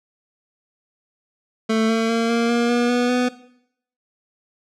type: tone with pitch steps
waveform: 25% pulse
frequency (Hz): 221.8 / 225.4 / 229.1 / 232.8 / 236.6 / 240.5 / 244.4 / 248.4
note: A3 / A3 / A#3 / A#3 / A#3 / B3 / B3 / B3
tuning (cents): +14 / +42 / -30 / -2 / +26 / -46 / -18 / +10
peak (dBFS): -13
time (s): 1.69-3.29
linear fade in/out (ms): 10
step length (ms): 200
effects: noise-tail reverb RT60 0.7 s tail -17 dB re dry + low-pass 6000 Hz 12 dB/octave